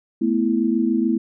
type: chord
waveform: sine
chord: A suspended second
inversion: none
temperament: equal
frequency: 220 / 246.9 / 329.6 Hz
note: A3 / B3 / E4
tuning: 0 / 0 / 0 cents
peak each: -21 dBFS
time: 0.21-1.18 s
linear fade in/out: 10 ms
effects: none